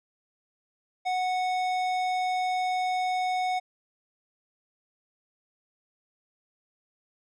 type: tone with tanh clipping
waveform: sine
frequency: 737 Hz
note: F#5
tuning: 7 cents flat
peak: -27 dBFS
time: 1.05-3.6 s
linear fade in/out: 20 ms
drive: 15 dB
effects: none